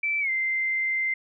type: tone with pitch glide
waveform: sine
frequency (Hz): 2325 to 2083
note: D7 to C7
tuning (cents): -18 to -8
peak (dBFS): -23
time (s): 0.03-1.14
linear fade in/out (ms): 5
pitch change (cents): -190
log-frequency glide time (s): 0.2-0.3
effects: none